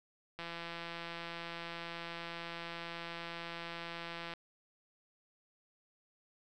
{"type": "click train", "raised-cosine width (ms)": 0.3, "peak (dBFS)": -27, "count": 668, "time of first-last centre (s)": [0.39, 4.337], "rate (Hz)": 169, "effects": []}